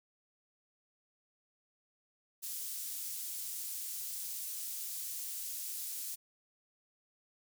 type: high-pass noise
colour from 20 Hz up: pink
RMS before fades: -41 dBFS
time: 2.42-6.16 s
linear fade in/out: 20 ms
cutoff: 8200 Hz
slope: 12 dB/octave
effects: none